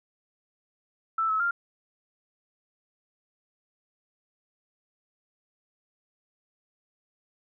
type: tone with pitch steps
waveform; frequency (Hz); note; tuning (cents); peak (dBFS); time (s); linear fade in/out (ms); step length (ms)
sine; 1323 / 1294 / 1394; E6 / E6 / F6; +6 / -32 / -4; -23; 1.18-1.51; 5; 110
effects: none